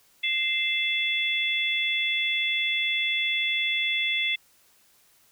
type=tone cluster; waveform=sine; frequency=2087 / 2644 / 3431 Hz; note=C7 / E7 / A7; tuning=-5 / +5 / -44 cents; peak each=-27 / -29 / -27 dBFS; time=0.23-4.36 s; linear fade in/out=10 ms; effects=white hiss -61 dBFS RMS until 5.31 s